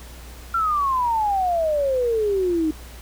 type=exponential sweep; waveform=sine; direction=down; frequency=1377 to 305.7 Hz; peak=-18 dBFS; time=0.54-2.71 s; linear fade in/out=5 ms; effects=added 60 Hz sine -38 dBFS peak until 3.01 s + pink hiss -44 dBFS RMS until 3.01 s